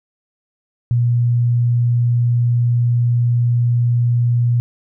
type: tone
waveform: sine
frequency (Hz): 120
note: B2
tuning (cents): -49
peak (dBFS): -12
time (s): 0.91-4.6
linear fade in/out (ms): 0
effects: none